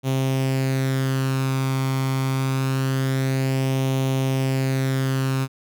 sawtooth tone with flanger, 133 Hz, C3, 29 cents sharp, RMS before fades -22 dBFS, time 0.03-5.48 s, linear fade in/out 50 ms, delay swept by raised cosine 0.31 to 0.9 ms, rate 0.25 Hz, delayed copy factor +0.5, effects none

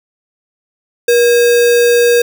sine tone with sample-and-hold, 477.4 Hz, A#4, 41 cents sharp, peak -6 dBFS, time 1.08-2.22 s, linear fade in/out 5 ms, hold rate 2100 Hz, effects none

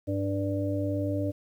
harmonic tone with a mistuned harmonic, 97.9 Hz, G2, 2 cents flat, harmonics 1 / 3 / 5 / 6, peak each -30 / -30 / -38 / -33 dBFS, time 0.07-1.32 s, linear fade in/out 20 ms, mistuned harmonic 1, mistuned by +49 cents, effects 10-bit

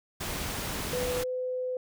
pink noise, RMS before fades -34 dBFS, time 0.2-1.24 s, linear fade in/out 10 ms
sine tone with pitch glide, 497.1 to 506.7 Hz, B4 to B4, +11 to +44 cents, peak -29 dBFS, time 0.93-1.77 s, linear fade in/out 2 ms, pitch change +33 cents, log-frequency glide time 1.2-1.25 s
effects none

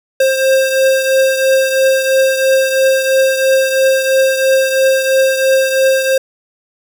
square beating tone pair, 530 / 533 Hz, C5 / C5, +22 / +32 cents, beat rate 3 Hz, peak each -11 / -18 dBFS, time 0.2-6.18 s, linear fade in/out 5 ms, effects none

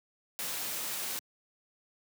white noise, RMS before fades -36 dBFS, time 0.39-1.19 s, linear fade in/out 0 ms, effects high-pass 150 Hz 12 dB/octave

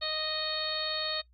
harmonic tone, 621 Hz, D#5, 3 cents flat, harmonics 1 / 2 / 3 / 4 / 5 / 6 / 7, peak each -38 / -41 / -41 / -44 / -42 / -34 / -34 dBFS, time 0.01-1.22 s, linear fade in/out 20 ms, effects noise-tail reverb RT60 0.1 s tail -19 dB re dry + added 60 Hz sine -59 dBFS peak until 1.33 s

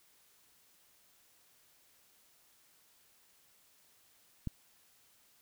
click, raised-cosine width 5 ms, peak -23 dBFS, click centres 4.473 s, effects white hiss -67 dBFS RMS until 5.41 s

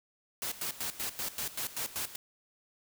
white noise with tremolo, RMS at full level -35 dBFS, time 0.42-2.16 s, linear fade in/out 2 ms, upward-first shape square, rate 5.2 Hz, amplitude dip 80%, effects none

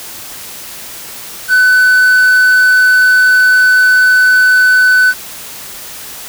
triangle tone with quantisation, 1504 Hz, F#6, 28 cents sharp, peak -3 dBFS, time 1.48-5.14 s, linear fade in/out 50 ms, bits 5, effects white hiss -28 dBFS RMS until 6.28 s

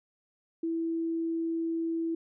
sine tone, 329.6 Hz, E4, in tune, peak -28 dBFS, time 0.63-2.15 s, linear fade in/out 5 ms, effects none

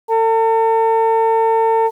sine tone pair together, 450 / 900 Hz, A4 / A5, +39 / +39 cents, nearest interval octave, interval 1200 cents, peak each -12 dBFS, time 0.08-1.91 s, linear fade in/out 50 ms, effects tanh soft clip ceiling -8 dBFS + 8-bit

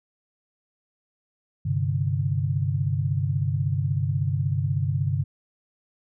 sine chord, G suspended fourth, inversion none, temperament just, 98 / 130.67 / 147 Hz, G2 / C3 / D3, 0 / -2 / +2 cents, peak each -26 dBFS, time 1.65-5.24 s, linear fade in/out 10 ms, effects none

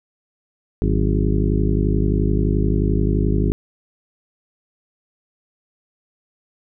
harmonic tone with a mistuned harmonic, 51.5 Hz, G#1, 14 cents flat, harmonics 1 / 2 / 3 / 4 / 5 / 6 / 7 / 8, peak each -19 / -22 / -24 / -25 / -26 / -27 / -27 / -28 dBFS, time 0.82-3.52 s, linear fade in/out 0 ms, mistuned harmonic 4, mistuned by -140 cents, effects none

